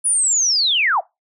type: linear sweep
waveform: sine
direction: down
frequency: 10000 to 576 Hz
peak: -14 dBFS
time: 0.04-1.01 s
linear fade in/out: 20 ms
effects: noise-tail reverb RT60 0.2 s tail -21 dB re dry

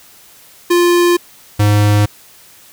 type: tone pair in turn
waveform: square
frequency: 349.2 / 103.82 Hz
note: F4 / G#2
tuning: 0 / 0 cents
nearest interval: octave + major sixth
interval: 2100 cents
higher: first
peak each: -9 dBFS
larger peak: neither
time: 0.7-1.17 / 1.59-2.06 s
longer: neither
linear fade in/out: 10 ms
effects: white hiss -43 dBFS RMS until 2.72 s

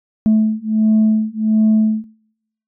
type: beating tone pair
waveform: sine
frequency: 216.7 / 218.1 Hz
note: A3 / A3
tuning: -26 / -15 cents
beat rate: 1.4 Hz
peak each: -13 dBFS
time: 0.26-2.04 s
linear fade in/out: 0 ms
effects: noise-tail reverb RT60 0.8 s tail -26 dB re dry + tanh soft clip ceiling -7 dBFS

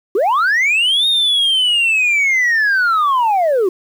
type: linear two-way sweep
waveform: sine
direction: up then down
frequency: 349.2 to 3729 to 349.2 Hz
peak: -9 dBFS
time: 0.15-3.69 s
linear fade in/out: 5 ms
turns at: 1.07 s
effects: tanh soft clip ceiling -10 dBFS + 7-bit

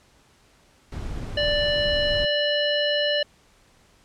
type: noise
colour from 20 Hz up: brown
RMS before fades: -31 dBFS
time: 0.92-2.25 s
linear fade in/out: 2 ms
type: harmonic tone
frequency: 587.3 Hz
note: D5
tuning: in tune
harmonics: 1 / 3 / 5 / 7 / 9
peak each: -23 / -28 / -25 / -31 / -42 dBFS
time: 1.37-3.23 s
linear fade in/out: 5 ms
effects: pink hiss -58 dBFS RMS until 4.04 s + low-pass 9000 Hz 12 dB/octave

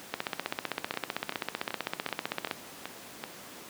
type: two click trains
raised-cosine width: 0.3 ms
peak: -13 / -18 dBFS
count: 38 / 7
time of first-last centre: 0.14-2.512 / 0.94-3.239 s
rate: 15.6 / 2.61 Hz
effects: pink hiss -46 dBFS RMS until 3.69 s + high-pass 200 Hz 12 dB/octave

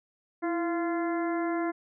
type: harmonic tone with a mistuned harmonic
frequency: 345 Hz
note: F4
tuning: 21 cents flat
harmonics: 1 / 2 / 3 / 4 / 5 / 6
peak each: -28 / -34 / -38 / -40 / -42 / -44 dBFS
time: 0.42-1.72 s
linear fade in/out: 20 ms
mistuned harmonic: 1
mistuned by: -61 cents
effects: none

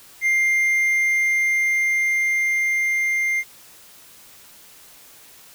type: tone with level ramp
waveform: triangle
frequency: 2100 Hz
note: C7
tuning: 6 cents sharp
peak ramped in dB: -14 to -17 dBFS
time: 0.21-3.44 s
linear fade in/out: 50 ms
effects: white hiss -47 dBFS RMS until 5.54 s

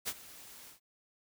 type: noise with ADSR envelope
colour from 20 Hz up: white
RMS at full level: -34 dBFS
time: 0.05-0.8 s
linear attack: 32 ms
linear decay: 50 ms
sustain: -18 dB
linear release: 120 ms
effects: none

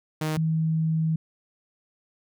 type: tone pair in turn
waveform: sawtooth / sine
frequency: 155.56 / 160.03 Hz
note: D#3 / D#3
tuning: 0 / +49 cents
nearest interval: unison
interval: 49 cents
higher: second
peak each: -21 dBFS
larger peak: neither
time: 0.21-0.37 / 0.37-1.16 s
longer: second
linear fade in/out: 5 ms
effects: none

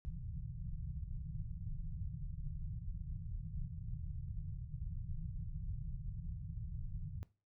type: low-pass noise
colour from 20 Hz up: pink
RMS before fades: -43 dBFS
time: 0.05-7.23 s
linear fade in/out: 0 ms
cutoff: 170 Hz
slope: 96 dB/octave
effects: noise-tail reverb RT60 0.3 s tail -18 dB re dry

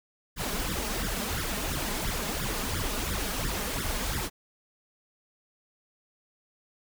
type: noise with flanger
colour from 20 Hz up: pink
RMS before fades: -31 dBFS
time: 0.36-4.3 s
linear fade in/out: 50 ms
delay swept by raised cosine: 0.56 to 4.96 ms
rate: 2.9 Hz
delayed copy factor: +0.95
effects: none

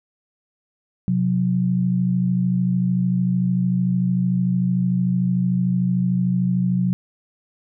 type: tone pair together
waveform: sine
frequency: 128.83 / 182.2 Hz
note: C3 / F#3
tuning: -26 / -26 cents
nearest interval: tritone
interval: 600 cents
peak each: -22 / -18 dBFS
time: 1.08-6.93 s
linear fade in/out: 0 ms
effects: none

